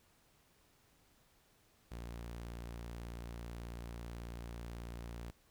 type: tone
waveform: sawtooth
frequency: 58.27 Hz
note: A#1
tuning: in tune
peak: -40 dBFS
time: 1.91-5.31 s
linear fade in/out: 10 ms
effects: pink hiss -70 dBFS RMS until 5.5 s